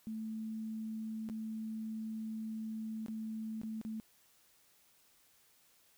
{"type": "tone with dropouts", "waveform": "sine", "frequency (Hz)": 220, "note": "A3", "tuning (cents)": 0, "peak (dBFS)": -38, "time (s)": [0.07, 4], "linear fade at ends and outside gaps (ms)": 0, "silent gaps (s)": [[1.289, 1.298], [3.062, 3.083], [3.615, 3.634], [3.814, 3.85]], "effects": ["white hiss -68 dBFS RMS until 5.97 s"]}